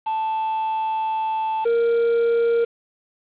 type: tone pair in turn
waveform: triangle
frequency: 880 / 466.2 Hz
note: A5 / A#4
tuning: 0 / 0 cents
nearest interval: major seventh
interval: 1100 cents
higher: first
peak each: -19 / -14 dBFS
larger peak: second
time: 0.06-1.65 / 1.65-2.65 s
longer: first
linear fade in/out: 10 ms
effects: resampled to 8000 Hz + 7-bit